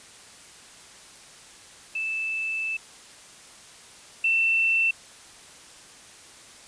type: tone pair in turn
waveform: sine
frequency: 2636 / 2681 Hz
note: E7 / E7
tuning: -1 / +29 cents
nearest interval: unison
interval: 30 cents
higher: second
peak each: -26 / -19 dBFS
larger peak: second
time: 1.95-2.77 / 4.24-4.91 s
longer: first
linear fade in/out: 5 ms
effects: white hiss -48 dBFS RMS until 6.67 s + resampled to 22050 Hz